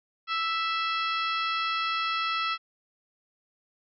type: harmonic tone with a mistuned harmonic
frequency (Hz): 659.3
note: E5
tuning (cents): 0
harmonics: 2 / 3 / 4 / 5 / 6 / 7 / 8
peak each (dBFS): -28 / -36 / -34 / -36 / -39 / -44 / -41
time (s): 0.27-2.58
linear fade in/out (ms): 50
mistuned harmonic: 6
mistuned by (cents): +56
effects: none